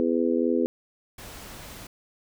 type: harmonic tone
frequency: 83.4 Hz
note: E2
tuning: 21 cents sharp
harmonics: 3 / 4 / 5 / 6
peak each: -25 / -26 / -27 / -28 dBFS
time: 0-0.66 s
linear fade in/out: 0 ms
type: noise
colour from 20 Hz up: pink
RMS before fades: -42 dBFS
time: 1.18-1.87 s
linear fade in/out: 5 ms
effects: none